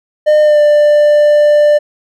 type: tone with pitch glide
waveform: triangle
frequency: 606 to 592.8 Hz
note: D#5 to D5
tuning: -46 to +16 cents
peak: -3 dBFS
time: 0.26-1.79 s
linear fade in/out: 20 ms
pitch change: -38 cents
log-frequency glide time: 0.42-0.6 s
effects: none